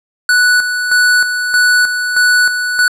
square tone with tremolo, 1480 Hz, F#6, in tune, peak -8 dBFS, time 0.29-2.88 s, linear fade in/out 2 ms, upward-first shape square, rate 1.6 Hz, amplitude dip 55%, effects low-pass 11000 Hz 12 dB/octave

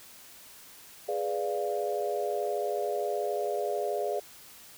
sine chord, G# diminished seventh, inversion none, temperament equal, 415.3 / 493.9 / 587.3 / 698.5 Hz, G#4 / B4 / D5 / F5, 0 / 0 / 0 / 0 cents, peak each -32 / -36 / -33 / -34 dBFS, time 1.08-4.2 s, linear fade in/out 10 ms, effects white hiss -51 dBFS RMS until 4.77 s

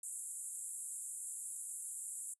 pink band-pass noise, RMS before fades -45 dBFS, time 0.03-2.34 s, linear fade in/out 5 ms, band 7400 to 11000 Hz, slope 96 dB/octave, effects noise-tail reverb RT60 0.1 s tail -22 dB re dry

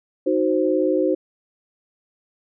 sine chord, C diminished, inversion first, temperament equal, 311.1 / 370 / 523.3 Hz, Eb4 / Gb4 / C5, 0 / 0 / 0 cents, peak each -21 dBFS, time 0.26-1.15 s, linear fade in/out 10 ms, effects none

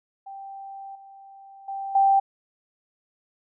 sine tone with level steps, 784 Hz, G5, in tune, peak -36 / -44 / -29 / -15 dBFS, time 0.26-2.2 s, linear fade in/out 10 ms, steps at 0.95 / 1.68 / 1.95 s, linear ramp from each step 5 ms, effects none

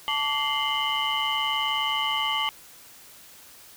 sine tone cluster, 879 / 1153 / 2092 / 2925 / 3064 Hz, A5 / D6 / C7 / F#7 / G7, -2 / -32 / -1 / -21 / -40 cents, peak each -29 dBFS, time 0.08-2.49 s, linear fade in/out 0 ms, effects tanh soft clip ceiling -16 dBFS + white hiss -49 dBFS RMS until 3.76 s

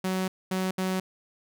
sawtooth tone bursts at uneven times, 187.1 Hz, F#3, 20 cents sharp, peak -22 dBFS, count 3, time 0.04-0.28 / 0.51-0.71 / 0.78-1 s, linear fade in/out 5 ms, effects none

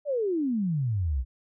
sine exponential sweep, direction down, 609 to 58.1 Hz, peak -24 dBFS, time 0.05-1.25 s, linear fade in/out 50 ms, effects none

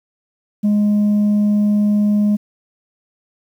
sine tone, 207.7 Hz, G#3, in tune, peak -9 dBFS, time 0.63-2.37 s, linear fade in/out 20 ms, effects tanh soft clip ceiling -11 dBFS + 8-bit

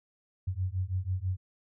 sine beating tone pair, 90 / 96.1 Hz, F#2 / G2, -47 / -34 cents, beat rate 6.1 Hz, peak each -32 / -32 dBFS, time 0.47-1.37 s, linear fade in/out 10 ms, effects none

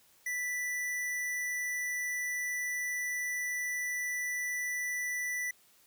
square tone, 1975.5 Hz, B6, in tune, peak -33 dBFS, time 0.26-5.51 s, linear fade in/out 5 ms, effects white hiss -64 dBFS RMS until 5.86 s

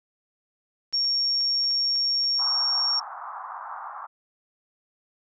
clicks, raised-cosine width 0.2 ms, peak -31 dBFS, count 7, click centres 0.926 / 1.045 / 1.41 / 1.64 / 1.711 / 1.959 / 2.239 s
sine tone, 5530 Hz, F8, 18 cents flat, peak -21 dBFS, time 0.93-3 s, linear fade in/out 10 ms
white band-pass noise, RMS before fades -37 dBFS, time 2.38-4.07 s, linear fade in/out 20 ms, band 770 to 1300 Hz, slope 48 dB/octave
effects none

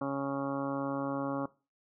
harmonic tone, 138.5 Hz, C#3, 1 cent flat, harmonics 1 / 2 / 3 / 4 / 5 / 6 / 7 / 8 / 9 / 10, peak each -42 / -34 / -46 / -37 / -48 / -42 / -48 / -41 / -47 / -47 dBFS, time 0.01-1.46 s, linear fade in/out 5 ms, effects noise-tail reverb RT60 0.3 s tail -19 dB re dry

